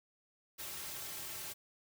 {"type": "noise with comb filter", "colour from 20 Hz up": "white", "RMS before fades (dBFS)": -44, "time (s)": [0.58, 1.54], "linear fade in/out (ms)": 20, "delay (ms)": 4.1, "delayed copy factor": -0.65, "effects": []}